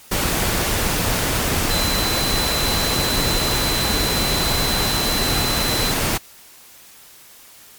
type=tone in noise; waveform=sine; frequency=4035 Hz; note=B7; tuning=36 cents sharp; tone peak=-23 dBFS; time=1.7-5.92 s; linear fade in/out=10 ms; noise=pink; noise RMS=-20 dBFS; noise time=0.11-6.18 s; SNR=-6 dB; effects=white hiss -45 dBFS RMS until 7.78 s + MP3 96 kbps